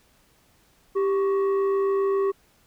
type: tone pair together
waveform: sine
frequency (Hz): 392.9 / 1111.3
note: G4 / C#6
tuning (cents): +4 / +4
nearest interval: octave + tritone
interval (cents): 1800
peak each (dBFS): -18 / -28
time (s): 0.95-2.32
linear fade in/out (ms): 20
effects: tanh soft clip ceiling -18 dBFS + pink hiss -61 dBFS RMS until 2.66 s